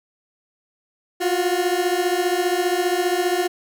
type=beating tone pair; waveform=30% pulse; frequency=350 / 365 Hz; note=F4 / F#4; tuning=+4 / -24 cents; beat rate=15 Hz; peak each=-19 dBFS; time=1.2-3.48 s; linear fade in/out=20 ms; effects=none